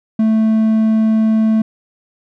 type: tone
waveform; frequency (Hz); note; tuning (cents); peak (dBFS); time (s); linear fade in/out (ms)
triangle; 220; A3; 0; -8; 0.19-1.62; 5
effects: none